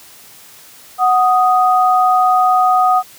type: tone pair together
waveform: sine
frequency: 740 / 1244.5 Hz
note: F#5 / D#6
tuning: 0 / 0 cents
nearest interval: major sixth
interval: 900 cents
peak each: -11 / -13 dBFS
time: 0.98-3.03 s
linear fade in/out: 50 ms
effects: white hiss -41 dBFS RMS until 3.18 s + high-pass 60 Hz 12 dB/octave